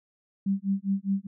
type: tone with tremolo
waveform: sine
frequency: 196 Hz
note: G3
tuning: in tune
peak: -21 dBFS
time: 0.46-1.27 s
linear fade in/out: 5 ms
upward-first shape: sine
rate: 4.9 Hz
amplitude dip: 100%
effects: none